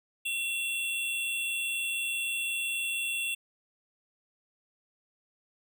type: tone pair together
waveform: square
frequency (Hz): 2721 / 3426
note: F7 / A7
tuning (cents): -46 / -47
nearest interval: major third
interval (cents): 399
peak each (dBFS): -31 / -38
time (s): 0.25-3.35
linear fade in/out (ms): 10
effects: none